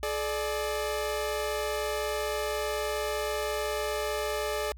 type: tone pair together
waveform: sawtooth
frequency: 426.6 / 592 Hz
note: G#4 / D5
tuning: +46 / +14 cents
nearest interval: tritone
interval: 568 cents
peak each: -28 dBFS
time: 0.03-4.72 s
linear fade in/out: 0 ms
effects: added 60 Hz sine -43 dBFS peak until 4.77 s